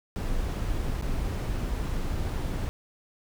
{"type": "noise with dropouts", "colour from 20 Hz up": "brown", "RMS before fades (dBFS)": -29, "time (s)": [0.16, 2.69], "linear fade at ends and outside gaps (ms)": 0, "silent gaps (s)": [1.013, 1.023], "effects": []}